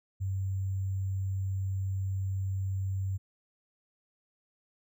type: tone with sample-and-hold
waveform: sine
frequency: 95.9 Hz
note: G2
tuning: 37 cents flat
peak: -29 dBFS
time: 0.2-3.18 s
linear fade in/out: 20 ms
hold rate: 7350 Hz
effects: none